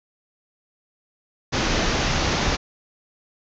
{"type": "low-pass noise", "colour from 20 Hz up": "pink", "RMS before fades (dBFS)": -22, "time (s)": [1.52, 2.57], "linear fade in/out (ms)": 20, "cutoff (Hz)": 6600, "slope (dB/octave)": 96, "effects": []}